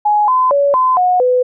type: tone with pitch steps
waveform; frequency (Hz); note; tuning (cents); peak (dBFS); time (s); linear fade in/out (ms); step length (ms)
sine; 837 / 1021 / 566 / 1024 / 727 / 501; G#5 / C6 / C#5 / C6 / F#5 / B4; +13 / -43 / +36 / -38 / -31 / +25; -9; 0.05-1.43; 10; 230
effects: none